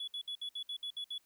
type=tone bursts; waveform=triangle; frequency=3400 Hz; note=G#7; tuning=40 cents sharp; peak=-35 dBFS; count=9; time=0-1.181 s; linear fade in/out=5 ms; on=77 ms; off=61 ms; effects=tanh soft clip ceiling -32 dBFS + white hiss -72 dBFS RMS until 1.25 s